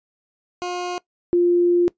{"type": "tone pair in turn", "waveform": ["20% pulse", "sine"], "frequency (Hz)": [356.9, 349.8], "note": ["F4", "F4"], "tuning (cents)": [38, 3], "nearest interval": "unison", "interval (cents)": 35, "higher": "first", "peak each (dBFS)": [-20, -13], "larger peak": "second", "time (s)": [[0.62, 0.98], [1.33, 1.88]], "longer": "second", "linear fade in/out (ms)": 0, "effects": ["noise-tail reverb RT60 0.1 s tail -20 dB re dry", "resampled to 16000 Hz"]}